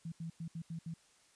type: tone bursts at uneven times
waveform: sine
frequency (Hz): 164.81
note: E3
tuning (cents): 0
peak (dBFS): -39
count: 6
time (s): 0.05-0.12 / 0.2-0.3 / 0.4-0.48 / 0.55-0.62 / 0.7-0.79 / 0.86-0.94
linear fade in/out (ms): 5
effects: white hiss -67 dBFS RMS until 1.35 s + resampled to 22050 Hz